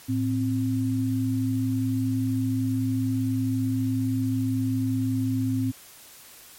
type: tone pair together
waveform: sine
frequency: 110 / 261.6 Hz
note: A2 / C4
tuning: 0 / 0 cents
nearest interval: octave + minor third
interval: 1500 cents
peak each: -26 / -24 dBFS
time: 0.08-5.72 s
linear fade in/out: 20 ms
effects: white hiss -48 dBFS RMS until 6.58 s + MP3 64 kbps